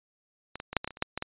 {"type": "clicks", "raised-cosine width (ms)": 0.3, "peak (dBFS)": [-21, -20, -20, -7, -18, -17, -28, -29, -10, -16, -17], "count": 11, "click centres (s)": [0.556, 0.601, 0.73, 0.767, 0.845, 0.876, 0.907, 0.971, 1.024, 1.176, 1.224], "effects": ["resampled to 8000 Hz"]}